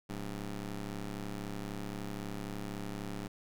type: ring-modulated tone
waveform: 20% pulse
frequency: 103.83 Hz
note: G#2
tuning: in tune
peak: -30 dBFS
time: 0.09-3.28 s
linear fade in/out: 10 ms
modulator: 87.3 Hz
effects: none